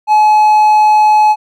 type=tone; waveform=triangle; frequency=852 Hz; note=G#5; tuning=44 cents sharp; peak=-3 dBFS; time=0.07-1.36 s; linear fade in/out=50 ms; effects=none